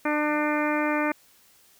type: harmonic tone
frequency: 299.6 Hz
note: D4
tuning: 35 cents sharp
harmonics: 1 / 2 / 3 / 4 / 5 / 6 / 7 / 8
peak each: -26 / -29 / -31 / -32 / -33 / -34 / -34 / -35 dBFS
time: 0.05-1.12 s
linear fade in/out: 5 ms
effects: white hiss -58 dBFS RMS until 1.79 s